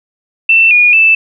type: tone with pitch steps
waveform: sine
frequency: 2676 / 2443 / 2641 Hz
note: E7 / D#7 / E7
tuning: +25 / -32 / +3 cents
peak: -4 dBFS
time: 0.49-1.15 s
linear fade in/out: 5 ms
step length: 220 ms
effects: none